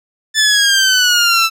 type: exponential sweep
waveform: 15% pulse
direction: down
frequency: 1760 to 1318.5 Hz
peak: -3 dBFS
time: 0.34-1.5 s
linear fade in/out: 50 ms
effects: low-pass 12000 Hz 12 dB/octave